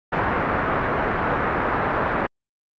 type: low-pass noise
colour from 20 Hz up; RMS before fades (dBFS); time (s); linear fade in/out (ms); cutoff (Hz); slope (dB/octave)
white; -22; 0.12-2.27; 10; 1600; 24
effects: Opus 48 kbps